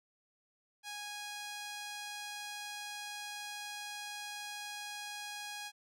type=tone with band-pass filter; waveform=sawtooth; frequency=827 Hz; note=G#5; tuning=8 cents flat; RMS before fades=-44 dBFS; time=0.83-5.72 s; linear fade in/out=50 ms; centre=4800 Hz; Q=0.54; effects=none